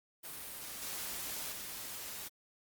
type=noise with level steps; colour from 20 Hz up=white; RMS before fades=-45 / -41 / -44 dBFS; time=0.23-2.29 s; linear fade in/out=20 ms; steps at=0.82 / 1.52 s; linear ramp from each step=2 ms; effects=Opus 32 kbps